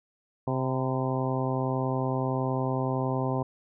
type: harmonic tone with a mistuned harmonic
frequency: 130.81 Hz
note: C3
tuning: in tune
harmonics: 1 / 2 / 3 / 4 / 5 / 6 / 7 / 8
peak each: -29 / -32 / -34 / -35 / -36 / -37 / -37 / -38 dBFS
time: 0.47-3.43 s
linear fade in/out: 5 ms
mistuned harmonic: 8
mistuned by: -49 cents
effects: none